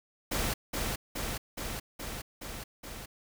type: noise with echo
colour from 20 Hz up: pink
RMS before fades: -31 dBFS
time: 0.31-0.54 s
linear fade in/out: 10 ms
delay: 420 ms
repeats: 6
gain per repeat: -2 dB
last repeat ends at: 3.06 s
effects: none